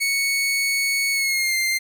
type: tone with pitch glide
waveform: sawtooth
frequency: 2217 to 2097 Hz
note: C#7 to C7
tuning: 0 to +3 cents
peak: -16 dBFS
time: 0-1.79 s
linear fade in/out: 20 ms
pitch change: -97 cents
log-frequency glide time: 1.12-1.56 s
effects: none